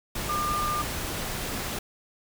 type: tone in noise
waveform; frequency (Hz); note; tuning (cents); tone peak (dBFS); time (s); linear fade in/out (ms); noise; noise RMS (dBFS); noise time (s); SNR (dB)
sine; 1200; D6; +37; -26; 0.29-0.82; 5; pink; -32; 0.15-1.79; +3
effects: none